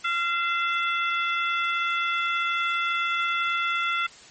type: harmonic tone with a mistuned harmonic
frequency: 687 Hz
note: F5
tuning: 29 cents flat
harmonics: 2 / 3 / 4 / 5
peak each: -25 / -29 / -31 / -33 dBFS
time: 0.04-4.07 s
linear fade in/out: 10 ms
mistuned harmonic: 4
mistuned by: -57 cents
effects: white hiss -48 dBFS RMS until 4.3 s + MP3 32 kbps